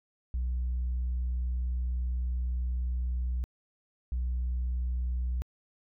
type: tone pair in turn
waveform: sine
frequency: 61.74 / 61.74 Hz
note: B1 / B1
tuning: 0 / 0 cents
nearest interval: unison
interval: 0 cents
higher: neither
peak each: -26 dBFS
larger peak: neither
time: 0.34-3.44 / 4.12-5.42 s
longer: first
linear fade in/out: 0 ms
effects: tanh soft clip ceiling -26 dBFS